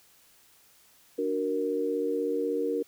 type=chord; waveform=sine; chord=D augmented; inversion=none; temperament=equal; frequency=293.7 / 370 / 466.2 Hz; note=D4 / F#4 / A#4; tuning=0 / 0 / 0 cents; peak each=-32 / -33 / -28 dBFS; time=1.18-2.83 s; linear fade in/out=10 ms; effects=white hiss -60 dBFS RMS until 2.87 s